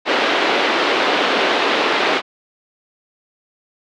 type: band-pass noise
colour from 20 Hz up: pink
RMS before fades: -17 dBFS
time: 0.05-2.22 s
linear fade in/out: 50 ms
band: 310 to 3800 Hz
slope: 24 dB/octave
effects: none